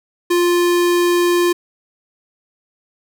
square tone, 350 Hz, F4, 4 cents sharp, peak -13 dBFS, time 0.3-1.53 s, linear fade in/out 10 ms, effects none

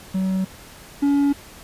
triangle tone pair in turn, 189 / 283.2 Hz, F#3 / C#4, +37 / +37 cents, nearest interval perfect fifth, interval 700 cents, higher second, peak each -17 / -13 dBFS, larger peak second, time 0.14-0.45 / 1.02-1.33 s, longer neither, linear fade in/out 10 ms, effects pink hiss -43 dBFS RMS until 1.63 s + resampled to 32000 Hz

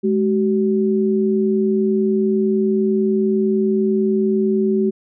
sine tone pair together, 211 / 380 Hz, G#3 / F#4, +28 / +46 cents, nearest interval minor seventh, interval 1018 cents, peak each -17 dBFS, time 0.03-4.91 s, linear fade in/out 20 ms, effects none

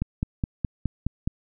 click train, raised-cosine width 5 ms, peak -12 dBFS, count 7, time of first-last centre 0.02-1.275 s, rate 4.78 Hz, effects none

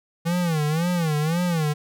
square tone with vibrato, 163.2 Hz, E3, 17 cents flat, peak -21 dBFS, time 0.25-1.74 s, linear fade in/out 20 ms, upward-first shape sine, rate 1.9 Hz, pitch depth 160 cents each way, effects none

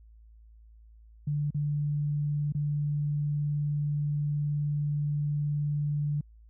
sine tone with dropouts, 146.83 Hz, D3, in tune, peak -26 dBFS, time 1.27-6.21 s, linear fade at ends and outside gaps 5 ms, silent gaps 1.506-1.545 / 2.523-2.548 s, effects added 55 Hz sine -51 dBFS peak until 6.49 s

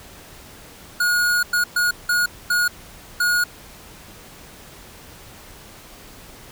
square tone bursts at uneven times, 1443 Hz, F#6, 44 cents flat, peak -17 dBFS, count 6, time 1-1.43 / 1.53-1.64 / 1.76-1.91 / 2.09-2.26 / 2.5-2.68 / 3.2-3.44 s, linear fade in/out 5 ms, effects pink hiss -43 dBFS RMS until 6.51 s

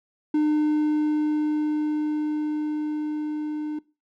triangle tone with level ramp, 302.7 Hz, D#4, 48 cents flat, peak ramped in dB -16 to -25 dBFS, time 0.34-3.79 s, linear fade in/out 5 ms, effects noise-tail reverb RT60 0.3 s tail -21 dB re dry

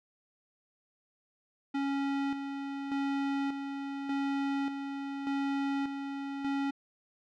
square tone with tremolo, 277.2 Hz, C#4, in tune, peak -30 dBFS, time 1.74-6.71 s, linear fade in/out 10 ms, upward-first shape square, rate 0.85 Hz, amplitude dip 50%, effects low-pass 3000 Hz 12 dB/octave

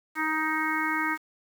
harmonic tone, 312.9 Hz, D#4, 10 cents sharp, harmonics 1 / 3 / 4 / 5 / 6 / 7, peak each -32 / -32 / -32 / -32 / -32 / -32 dBFS, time 0.15-1.18 s, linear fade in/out 50 ms, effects 8-bit

